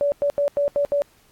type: tone bursts at uneven times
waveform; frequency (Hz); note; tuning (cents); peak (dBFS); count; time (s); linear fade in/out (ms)
sine; 573; D5; -43; -17; 6; 0.01-0.12 / 0.22-0.3 / 0.38-0.48 / 0.57-0.68 / 0.76-0.85 / 0.92-1.02; 0
effects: pink hiss -58 dBFS RMS until 1.31 s + AAC 64 kbps